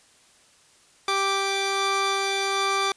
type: tone pair together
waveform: 15% pulse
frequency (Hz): 392 / 1174.7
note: G4 / D6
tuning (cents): 0 / 0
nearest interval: octave + perfect fifth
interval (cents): 1900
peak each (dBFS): -19 / -19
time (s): 1.08-2.92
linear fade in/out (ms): 2
effects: white hiss -57 dBFS RMS until 2.96 s + resampled to 22050 Hz